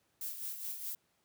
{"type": "noise with tremolo", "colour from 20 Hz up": "violet", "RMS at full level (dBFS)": -39, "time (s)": [0.21, 0.95], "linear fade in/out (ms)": 2, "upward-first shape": "sine", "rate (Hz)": 4.8, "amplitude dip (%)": 55, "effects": ["pink hiss -75 dBFS RMS until 1.24 s", "high-pass 100 Hz 12 dB/octave"]}